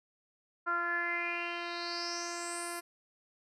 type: tone with low-pass filter sweep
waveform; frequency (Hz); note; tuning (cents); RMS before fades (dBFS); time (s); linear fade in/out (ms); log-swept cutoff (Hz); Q
10% pulse; 344.8; F4; -22; -36; 0.66-2.81; 20; 1300 to 11000; 6.9
effects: none